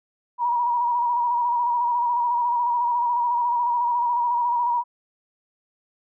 sine tone with vibrato, 960 Hz, B5, 49 cents flat, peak -19 dBFS, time 0.38-4.84 s, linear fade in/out 50 ms, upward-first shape square, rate 14 Hz, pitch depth 33 cents each way, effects none

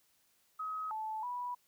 sine tone with pitch steps, 1270 / 872 / 981 Hz, D#6 / A5 / B5, +35 / -16 / -12 cents, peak -36 dBFS, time 0.59-1.55 s, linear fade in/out 10 ms, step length 320 ms, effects white hiss -72 dBFS RMS until 1.67 s

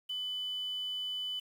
sine tone with quantisation, 3000 Hz, F#7, 23 cents sharp, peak -34 dBFS, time 0.09-1.4 s, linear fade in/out 10 ms, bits 9, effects none

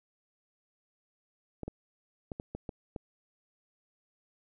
clicks, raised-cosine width 2 ms, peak -24 dBFS, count 7, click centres 1.633 / 1.68 / 2.318 / 2.399 / 2.55 / 2.692 / 2.962 s, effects none

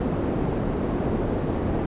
white low-pass noise, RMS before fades -25 dBFS, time 0-1.86 s, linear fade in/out 5 ms, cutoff 380 Hz, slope 12 dB/octave, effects resampled to 8000 Hz

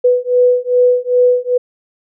sine beating tone pair, 493.9 / 496.4 Hz, B4 / B4, 0 / +9 cents, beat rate 2.5 Hz, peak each -12 dBFS, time 0.04-1.58 s, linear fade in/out 10 ms, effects none

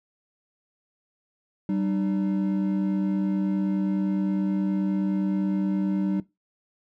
triangle tone pair together, 193.01 / 302.6 Hz, G3 / D#4, -27 / -48 cents, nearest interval minor sixth, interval 779 cents, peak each -22 / -26 dBFS, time 1.69-6.2 s, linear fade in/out 2 ms, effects noise-tail reverb RT60 0.2 s tail -19 dB re dry

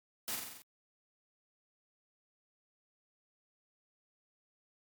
white noise with echo, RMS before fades -38 dBFS, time 0.28-0.35 s, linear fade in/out 0 ms, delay 45 ms, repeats 6, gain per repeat -3 dB, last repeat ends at 0.62 s, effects high-pass 100 Hz 12 dB/octave + Opus 48 kbps

